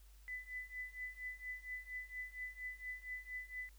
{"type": "tone with tremolo", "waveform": "sine", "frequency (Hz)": 2000, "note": "B6", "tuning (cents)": 21, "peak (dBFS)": -40, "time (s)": [0.28, 3.69], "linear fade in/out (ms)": 0, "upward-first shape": "triangle", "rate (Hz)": 4.3, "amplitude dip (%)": 95, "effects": ["added 50 Hz sine -58 dBFS peak until 3.78 s", "white hiss -70 dBFS RMS until 3.78 s"]}